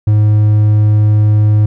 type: tone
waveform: triangle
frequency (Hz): 105.9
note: G#2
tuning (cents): +34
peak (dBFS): -4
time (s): 0.07-1.66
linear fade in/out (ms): 5
effects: none